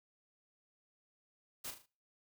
white noise with echo, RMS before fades -43 dBFS, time 1.64-1.71 s, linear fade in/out 10 ms, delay 38 ms, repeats 4, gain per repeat -7 dB, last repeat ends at 1.862 s, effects noise-tail reverb RT60 0.4 s tail -24 dB re dry

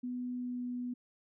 sine tone with pitch glide, 248 to 246.3 Hz, B3 to B3, +7 to -5 cents, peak -35 dBFS, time 0.03-0.94 s, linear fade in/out 10 ms, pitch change -12 cents, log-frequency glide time 0.34-0.65 s, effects none

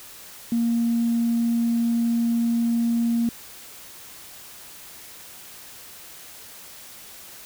sine tone, 233.1 Hz, A#3, in tune, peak -18 dBFS, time 0.52-3.29 s, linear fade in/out 2 ms, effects tanh soft clip ceiling -14 dBFS + white hiss -43 dBFS RMS until 7.45 s

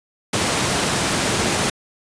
pink high-pass noise, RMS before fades -20 dBFS, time 0.33-1.7 s, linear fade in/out 5 ms, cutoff 110 Hz, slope 12 dB/octave, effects resampled to 22050 Hz

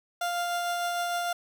30% pulse tone with tremolo, 698.5 Hz, F5, in tune, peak -24 dBFS, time 0.21-1.33 s, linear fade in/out 5 ms, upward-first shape triangle, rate 6.6 Hz, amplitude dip 25%, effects none

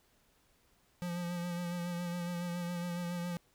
square tone with vibrato, 174.61 Hz, F3, in tune, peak -36 dBFS, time 1.02-3.37 s, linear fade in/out 0 ms, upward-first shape sine, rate 7.2 Hz, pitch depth 30 cents each way, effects pink hiss -70 dBFS RMS until 3.54 s

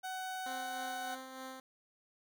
30% pulse tone, 749 Hz, F#5, 21 cents sharp, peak -36 dBFS, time 0.03-1.16 s, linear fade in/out 20 ms
10% pulse tone with tremolo, 261.6 Hz, C4, in tune, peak -35 dBFS, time 0.46-1.6 s, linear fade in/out 2 ms, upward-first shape sine, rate 3.3 Hz, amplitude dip 40%
effects none

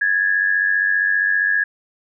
sine tone pair together, 1661.2 / 1756.3 Hz, G#6 / A6, 0 / -4 cents, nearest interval minor second, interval 96 cents, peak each -16 / -21 dBFS, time 0.01-1.64 s, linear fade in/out 5 ms, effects none

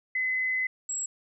sine tone pair in turn, 2031 / 7668 Hz, B6 / A#8, +48 / +48 cents, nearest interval octave + major seventh, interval 2300 cents, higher second, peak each -25 / -29 dBFS, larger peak first, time 0.15-0.67 / 0.89-1.06 s, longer first, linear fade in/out 5 ms, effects none

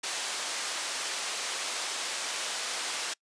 white band-pass noise, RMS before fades -34 dBFS, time 0.03-3.14 s, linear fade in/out 10 ms, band 480 to 7200 Hz, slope 12 dB/octave, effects noise-tail reverb RT60 0.1 s tail -26 dB re dry + resampled to 22050 Hz

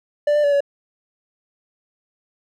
triangle tone with pitch steps, 588 / 593 / 574 / 566 Hz, D5 / D5 / D5 / C#5, +2 / +17 / -40 / +36 cents, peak -12 dBFS, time 0.27-0.606 s, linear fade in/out 5 ms, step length 84 ms, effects none

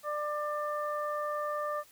harmonic tone, 595 Hz, D5, 22 cents sharp, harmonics 1 / 2 / 3, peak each -34 / -34 / -44 dBFS, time 0.03-1.84 s, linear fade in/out 50 ms, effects white hiss -59 dBFS RMS until 1.91 s

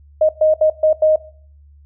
sine tone bursts at uneven times, 622.3 Hz, D#5, in tune, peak -9 dBFS, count 5, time 0.21-0.29 / 0.41-0.54 / 0.61-0.7 / 0.83-0.93 / 1.02-1.16 s, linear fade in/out 5 ms, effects noise-tail reverb RT60 0.5 s tail -19 dB re dry + added 72 Hz sine -43 dBFS peak until 1.85 s

